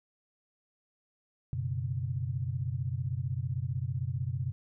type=chord; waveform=sine; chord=F# suspended fourth; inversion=none; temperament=equal with one note detuned; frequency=92.5 / 123.47 / 139.07 Hz; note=F#2 / B2 / C#3; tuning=0 / 0 / +6 cents; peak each=-36 / -33 / -36 dBFS; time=1.53-4.52 s; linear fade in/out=0 ms; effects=none